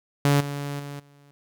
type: tone with level steps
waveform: sawtooth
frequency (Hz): 142.7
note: D3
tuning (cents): -49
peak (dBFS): -13 / -25 / -30 / -48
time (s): 0.25-1.31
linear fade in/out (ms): 0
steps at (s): 0.4 / 0.79 / 0.99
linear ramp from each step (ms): 10
effects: none